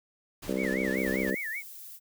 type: noise with tremolo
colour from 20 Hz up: pink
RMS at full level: -42 dBFS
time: 0.42-1.31 s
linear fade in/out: 10 ms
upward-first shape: square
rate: 4.7 Hz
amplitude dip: 35%
type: harmonic tone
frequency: 65 Hz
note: C2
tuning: 11 cents flat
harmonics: 3 / 4 / 5 / 6 / 7 / 8 / 9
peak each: -33 / -34 / -35 / -36 / -36 / -37 / -38 dBFS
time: 0.48-1.35 s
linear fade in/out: 5 ms
type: tone with vibrato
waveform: sine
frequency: 1975.5 Hz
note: B6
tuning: in tune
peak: -32 dBFS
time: 0.56-1.63 s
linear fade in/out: 50 ms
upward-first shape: sine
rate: 5.1 Hz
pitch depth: 240 cents each way
type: noise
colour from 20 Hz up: violet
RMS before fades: -45 dBFS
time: 0.93-2 s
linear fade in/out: 50 ms
effects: none

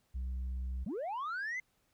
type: tone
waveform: sine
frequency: 63.5 Hz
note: B1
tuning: 49 cents sharp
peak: -32 dBFS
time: 0.14-0.85 s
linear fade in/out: 20 ms
type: linear sweep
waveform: sine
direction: up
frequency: 163.7 to 2098 Hz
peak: -33 dBFS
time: 0.86-1.6 s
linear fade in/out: 5 ms
effects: tanh soft clip ceiling -34 dBFS + pink hiss -75 dBFS RMS until 1.93 s

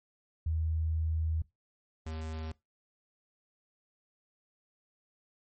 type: tone pair in turn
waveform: sine / square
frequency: 79.9 / 79.3 Hz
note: D#2 / D#2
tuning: +47 / +33 cents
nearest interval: unison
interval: 14 cents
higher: first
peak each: -28 / -37 dBFS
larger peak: first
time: 0.46-1.42 / 2.06-2.52 s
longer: first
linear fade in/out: 5 ms
effects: noise-tail reverb RT60 0.2 s tail -21 dB re dry + MP3 32 kbps

